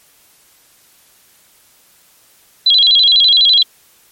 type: tone with vibrato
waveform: sine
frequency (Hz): 3626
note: A#7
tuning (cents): -49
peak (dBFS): -6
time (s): 2.66-3.63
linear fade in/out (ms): 5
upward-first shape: square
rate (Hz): 12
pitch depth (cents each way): 170
effects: white hiss -50 dBFS RMS until 4.11 s + MP3 64 kbps